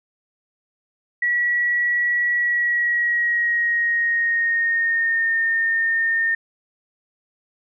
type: tone with pitch glide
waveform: sine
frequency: 1932 to 1824.6 Hz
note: B6 to A#6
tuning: -39 to -38 cents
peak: -17 dBFS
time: 1.22-6.35 s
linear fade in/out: 5 ms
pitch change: -99 cents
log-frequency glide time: 2.35-5.35 s
effects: none